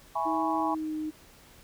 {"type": "chord", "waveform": "sine", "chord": "C# minor seventh", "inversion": "first", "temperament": "equal", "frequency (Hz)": [659.3, 830.6, 987.8, 1108.7], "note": ["E5", "G#5", "B5", "C#6"], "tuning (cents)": [0, 0, 0, 0], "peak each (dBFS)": [-35, -30, -32, -33], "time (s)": [0.15, 0.75], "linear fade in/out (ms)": 10}
{"type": "tone with pitch glide", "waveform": "sine", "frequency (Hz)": [318.7, 309.3], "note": ["D#4", "D#4"], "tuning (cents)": [42, -10], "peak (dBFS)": -30, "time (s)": [0.25, 1.11], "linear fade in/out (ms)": 20, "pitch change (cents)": -52, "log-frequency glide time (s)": [0.61, 0.94]}
{"effects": ["pink hiss -55 dBFS RMS until 1.63 s"]}